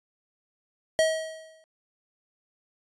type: tone with exponential decay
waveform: square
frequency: 638 Hz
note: D#5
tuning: 43 cents sharp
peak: -18 dBFS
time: 0.99-1.64 s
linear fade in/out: 0 ms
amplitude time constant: 140 ms
effects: resampled to 24000 Hz